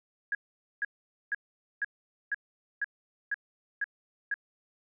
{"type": "tone bursts", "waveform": "sine", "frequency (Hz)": 1652, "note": "G#6", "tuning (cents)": -10, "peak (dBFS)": -27, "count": 9, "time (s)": [0.32, 4.341], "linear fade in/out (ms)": 2, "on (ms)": 29, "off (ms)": 470, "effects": []}